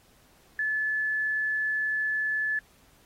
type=tone; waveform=sine; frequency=1729 Hz; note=A6; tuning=31 cents flat; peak=-25 dBFS; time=0.59-2.59 s; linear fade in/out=2 ms; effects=pink hiss -61 dBFS RMS until 3.05 s + AAC 48 kbps